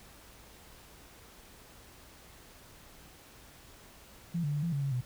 sine tone with pitch steps, 170 / 145.8 / 146.7 / 169.1 / 140.7 / 138.5 / 124.7 Hz, F3 / D3 / D3 / E3 / C#3 / C#3 / B2, -46 / -12 / -2 / +44 / +26 / -1 / +17 cents, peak -29 dBFS, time 4.34-5.012 s, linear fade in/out 10 ms, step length 96 ms, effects added 58 Hz sine -63 dBFS peak until 5.05 s + pink hiss -55 dBFS RMS until 5.05 s

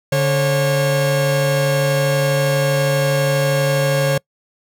45% pulse tone pair together, 144.1 / 544 Hz, D3 / C#5, -33 / -33 cents, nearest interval octave + major seventh, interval 2300 cents, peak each -17 dBFS, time 0.12-4.18 s, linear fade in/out 5 ms, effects noise-tail reverb RT60 0.1 s tail -26 dB re dry

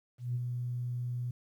sine tone with ADSR envelope, 122.5 Hz, B2, 14 cents flat, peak -28 dBFS, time 0.18-1.31 s, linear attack 170 ms, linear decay 34 ms, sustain -4 dB, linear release 4 ms, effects tanh soft clip ceiling -24 dBFS + 11-bit

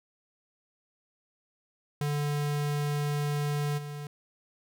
square tone with level steps, 146.3 Hz, D3, 6 cents flat, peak -28 / -37 dBFS, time 2.01-4.07 s, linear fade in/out 2 ms, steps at 3.77 s, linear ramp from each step 20 ms, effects none

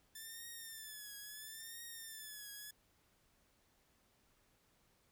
5% pulse tone with vibrato, 1760 Hz, A6, in tune, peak -38 dBFS, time 0.15-2.71 s, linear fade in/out 5 ms, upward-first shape triangle, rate 0.74 Hz, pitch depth 110 cents each way, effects pink hiss -74 dBFS RMS until 5.11 s

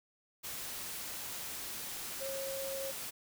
sine tone in noise, 542 Hz, C#5, 39 cents flat, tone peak -38 dBFS, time 2.2-2.92 s, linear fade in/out 20 ms, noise white, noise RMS -42 dBFS, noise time 0.43-3.11 s, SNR +1 dB, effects none

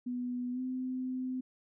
sine tone with pitch glide, 246.9 to 256.3 Hz, B3 to C4, 0 to -36 cents, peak -33 dBFS, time 0.06-1.41 s, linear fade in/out 10 ms, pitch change +64 cents, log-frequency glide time 0.52-0.6 s, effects none

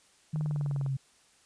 sine exponential sweep, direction down, 155.56 to 133.3 Hz, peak -28 dBFS, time 0.33-0.97 s, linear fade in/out 10 ms
click train, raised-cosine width 1 ms, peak -30 dBFS, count 11, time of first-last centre 0.36-0.863 s, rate 19.9 Hz
effects white hiss -63 dBFS RMS until 1.45 s + resampled to 22050 Hz

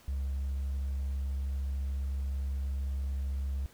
triangle tone with hard clipping, 68 Hz, C#2, 33 cents flat, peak -30 dBFS, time 0.08-3.66 s, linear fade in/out 0 ms, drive 2 dB, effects pink hiss -59 dBFS RMS until 3.73 s

